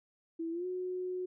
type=tone with pitch glide; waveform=sine; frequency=329.6 to 365.7 Hz; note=E4 to F#4; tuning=0 to -20 cents; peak=-34 dBFS; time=0.39-1.26 s; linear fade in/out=10 ms; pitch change=+180 cents; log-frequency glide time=0.51-0.66 s; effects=none